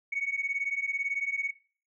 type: beating tone pair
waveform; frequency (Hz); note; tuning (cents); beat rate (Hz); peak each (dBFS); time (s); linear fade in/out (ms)
sine; 2216 / 2234; C#7 / C#7; -1 / +13; 18; -31 / -30; 0.12-1.51; 10
effects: noise-tail reverb RT60 0.4 s tail -18 dB re dry + tanh soft clip ceiling -22 dBFS